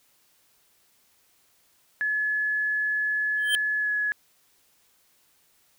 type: tone with pitch glide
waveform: sine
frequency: 1708 to 1692.3 Hz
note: G#6 to G#6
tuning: +48 to +32 cents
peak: -23 dBFS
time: 2.01-4.12 s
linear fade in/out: 0 ms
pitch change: -16 cents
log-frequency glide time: 3.78-3.9 s
type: tone with exponential growth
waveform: square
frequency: 3136 Hz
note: G7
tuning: in tune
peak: -19 dBFS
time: 3.37-3.55 s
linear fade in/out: 0 ms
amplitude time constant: 37 ms
effects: white hiss -64 dBFS RMS until 5.78 s